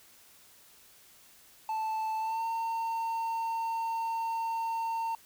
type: tone with pitch glide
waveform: triangle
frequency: 879 to 910 Hz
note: A5 to A#5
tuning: -2 to -42 cents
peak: -28 dBFS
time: 1.69-5.15 s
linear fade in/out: 2 ms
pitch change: +60 cents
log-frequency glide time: 2.19-2.44 s
effects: white hiss -58 dBFS RMS until 5.25 s